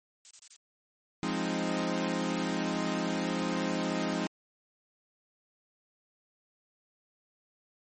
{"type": "noise bursts", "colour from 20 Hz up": "violet", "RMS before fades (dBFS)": -42, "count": 4, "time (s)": [0.25, 0.562], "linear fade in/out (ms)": 0, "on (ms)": 57, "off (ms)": 28}
{"type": "chord", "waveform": "sawtooth", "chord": "F minor seventh", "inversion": "none", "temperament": "equal", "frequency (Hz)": [174.61, 207.7, 261.6, 311.1], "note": ["F3", "Ab3", "C4", "Eb4"], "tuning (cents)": [0, 0, 0, 0], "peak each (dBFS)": -31, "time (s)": [1.23, 4.27], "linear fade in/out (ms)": 0}
{"effects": ["MP3 32 kbps"]}